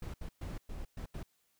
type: noise bursts at uneven times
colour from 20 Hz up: brown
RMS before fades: -41 dBFS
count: 6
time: 0.02-0.14 / 0.21-0.29 / 0.41-0.58 / 0.69-0.85 / 0.97-1.06 / 1.14-1.23 s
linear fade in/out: 5 ms
effects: white hiss -75 dBFS RMS until 1.59 s